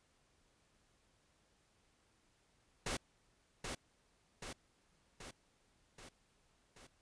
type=noise with echo; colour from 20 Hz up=pink; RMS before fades=-39 dBFS; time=2.86-2.97 s; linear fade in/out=5 ms; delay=780 ms; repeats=5; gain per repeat=-4 dB; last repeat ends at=6.87 s; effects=pink hiss -74 dBFS RMS until 7.01 s + resampled to 22050 Hz